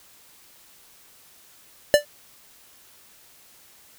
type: tone with exponential decay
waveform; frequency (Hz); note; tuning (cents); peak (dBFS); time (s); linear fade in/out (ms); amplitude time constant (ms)
square; 587.3; D5; 0; -8; 1.94-2.05; 0; 22
effects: white hiss -53 dBFS RMS until 3.98 s